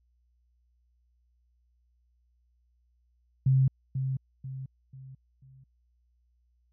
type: tone with echo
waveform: sine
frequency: 132.5 Hz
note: C3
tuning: 22 cents sharp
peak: -19 dBFS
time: 3.46-3.68 s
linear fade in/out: 5 ms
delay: 490 ms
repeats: 4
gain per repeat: -8 dB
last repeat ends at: 5.64 s
effects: added 60 Hz sine -66 dBFS peak until 6.72 s